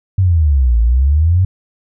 sine exponential two-way sweep, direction down then up, 98 to 55.3 to 95.9 Hz, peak -8 dBFS, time 0.18-1.45 s, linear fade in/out 5 ms, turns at 0.8 s, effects none

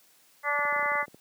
harmonic tone, 290 Hz, D4, 22 cents flat, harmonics 2 / 3 / 4 / 5 / 6 / 7, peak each -34 / -33 / -30 / -34 / -34 / -29 dBFS, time 0.43-1.06 s, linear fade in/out 50 ms
clicks, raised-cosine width 2 ms, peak -33 dBFS, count 12, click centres 0.591 / 0.652 / 0.726 / 0.763 / 0.794 / 0.828 / 0.859 / 0.918 / 0.954 / 1.028 / 1.081 / 1.145 s
effects white hiss -61 dBFS RMS until 1.2 s + high-pass 150 Hz 12 dB/octave

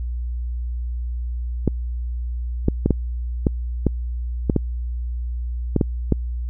clicks, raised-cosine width 3 ms, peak -3 dBFS, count 11, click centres 1.677 / 2.684 / 2.86 / 2.907 / 3.468 / 3.867 / 4.498 / 4.563 / 5.763 / 5.812 / 6.123 s, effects added 60 Hz sine -23 dBFS peak until 6.49 s

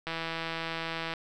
click train, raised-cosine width 0.3 ms, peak -18 dBFS, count 176, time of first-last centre 0.07-1.137 s, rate 164 Hz, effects none

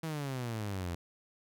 sawtooth exponential sweep, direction down, 164.81 to 83.4 Hz, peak -31 dBFS, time 0.03-0.95 s, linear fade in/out 5 ms, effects none

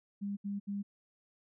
sine tone bursts, 201.2 Hz, G3, 45 cents sharp, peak -34 dBFS, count 3, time 0.21-0.83 s, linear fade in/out 20 ms, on 160 ms, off 70 ms, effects none

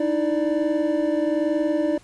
triangle tone cluster, 302.6 / 323.7 / 590 Hz, D#4 / E4 / D5, -48 / -31 / +8 cents, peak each -22 dBFS, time 0-1.98 s, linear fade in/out 5 ms, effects pink hiss -53 dBFS RMS until 2.03 s + resampled to 24000 Hz

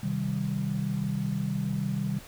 sine chord, C minor, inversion none, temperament just, 130.81 / 156.98 / 196.22 Hz, C3 / Eb3 / G3, 0 / +16 / +2 cents, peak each -32 / -32 / -30 dBFS, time 0.03-2.19 s, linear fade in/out 5 ms, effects pink hiss -48 dBFS RMS until 2.27 s

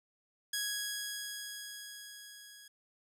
10% pulse tone with level ramp, 1661.2 Hz, G#6, in tune, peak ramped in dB -24 to -44 dBFS, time 0.53-2.68 s, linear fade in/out 5 ms, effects none

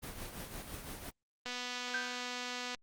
pink noise with tremolo, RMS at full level -42 dBFS, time 0.02-1.11 s, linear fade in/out 20 ms, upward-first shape triangle, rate 5.9 Hz, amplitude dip 55%
click train, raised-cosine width 0.2 ms, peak -23 dBFS, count 319, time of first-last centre 1.46-2.747 s, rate 247 Hz
sine tone with exponential decay, 1557 Hz, G6, 12 cents flat, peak -31 dBFS, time 1.94-2.31 s, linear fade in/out 2 ms, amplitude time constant 79 ms
effects Opus 24 kbps

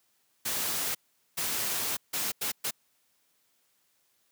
white noise bursts at uneven times, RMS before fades -31 dBFS, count 5, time 0.45-0.95 / 1.37-1.97 / 2.13-2.32 / 2.41-2.52 / 2.64-2.71 s, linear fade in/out 10 ms, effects white hiss -71 dBFS RMS until 4.31 s + high-pass 100 Hz 12 dB/octave

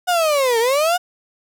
35% pulse linear two-way sweep, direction down then up, 734 to 443.6 to 734 Hz, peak -13 dBFS, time 0.07-0.98 s, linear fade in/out 20 ms, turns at 0.59 s, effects none

